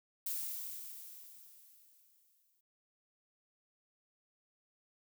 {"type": "noise with exponential decay", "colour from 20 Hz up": "violet", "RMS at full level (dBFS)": -37, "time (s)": [0.26, 2.61], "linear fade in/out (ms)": 5, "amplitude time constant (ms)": 510, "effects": []}